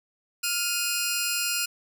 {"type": "tone pair together", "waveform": "10% pulse", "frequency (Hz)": [1406.4, 2506], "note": ["F6", "D#7"], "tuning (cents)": [12, 12], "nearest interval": "minor seventh", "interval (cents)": 1000, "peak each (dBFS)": [-20, -19], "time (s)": [0.43, 1.66], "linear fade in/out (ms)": 10, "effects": []}